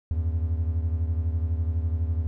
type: beating tone pair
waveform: triangle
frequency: 80.1 / 92.1 Hz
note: E2 / F#2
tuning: -49 / -7 cents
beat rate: 12 Hz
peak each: -22 / -28 dBFS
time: 0.11-2.27 s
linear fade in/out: 0 ms
effects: none